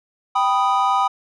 triangle chord, G augmented, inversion none, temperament equal, 784 / 987.8 / 1244.5 Hz, G5 / B5 / D#6, 0 / 0 / 0 cents, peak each -18 dBFS, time 0.35-1.08 s, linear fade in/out 10 ms, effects resampled to 22050 Hz

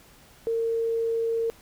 sine tone, 457 Hz, A#4, 34 cents flat, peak -23 dBFS, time 0.47-1.5 s, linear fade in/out 0 ms, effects pink hiss -54 dBFS RMS until 1.61 s

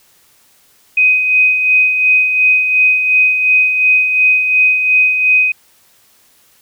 sine tone with tremolo, 2509 Hz, D#7, 14 cents sharp, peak -6 dBFS, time 0.97-5.52 s, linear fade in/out 5 ms, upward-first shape sine, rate 2.8 Hz, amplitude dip 50%, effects white hiss -51 dBFS RMS until 6.61 s

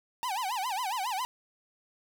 45% pulse tone with vibrato, 874 Hz, A5, 12 cents flat, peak -30 dBFS, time 0.23-1.25 s, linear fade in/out 0 ms, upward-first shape sine, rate 7.3 Hz, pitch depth 280 cents each way, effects none

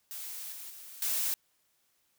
blue noise with level steps, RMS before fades -41 / -44 / -48 / -31 dBFS, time 0.11-1.34 s, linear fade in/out 0 ms, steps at 0.52 / 0.7 / 1.02 s, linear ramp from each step 2 ms, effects white hiss -73 dBFS RMS until 2.18 s

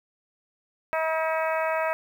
harmonic tone, 320.1 Hz, D#4, 49 cents sharp, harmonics 2 / 3 / 4 / 5 / 6 / 7 / 8, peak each -26 / -30 / -32 / -34 / -36 / -37 / -38 dBFS, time 0.93-1.93 s, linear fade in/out 0 ms, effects 9-bit

